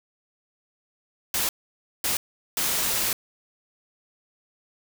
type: noise bursts at uneven times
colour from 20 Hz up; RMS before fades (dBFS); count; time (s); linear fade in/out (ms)
white; -25; 3; 1.34-1.49 / 2.04-2.17 / 2.57-3.13; 2
effects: none